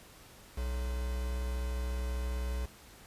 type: tone with quantisation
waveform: triangle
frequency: 61.74 Hz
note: B1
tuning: in tune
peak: -30 dBFS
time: 0.57-2.66 s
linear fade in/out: 10 ms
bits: 7
effects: pink hiss -55 dBFS RMS until 3.06 s + resampled to 32000 Hz